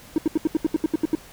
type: tone bursts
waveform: triangle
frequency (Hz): 315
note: D#4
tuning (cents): +21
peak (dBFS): -13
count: 11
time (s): 0.16-1.151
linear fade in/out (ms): 2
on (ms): 21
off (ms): 76
effects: tanh soft clip ceiling -11 dBFS + pink hiss -46 dBFS RMS until 1.32 s